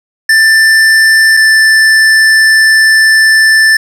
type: tone pair in turn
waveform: square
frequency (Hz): 1774 / 1764.7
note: A6 / A6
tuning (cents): +14 / +5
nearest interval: unison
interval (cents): 9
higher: first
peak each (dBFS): -4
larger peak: neither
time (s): 0.29-1.37 / 1.37-3.77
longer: second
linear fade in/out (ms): 5
effects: low-pass 10000 Hz 12 dB/octave + 7-bit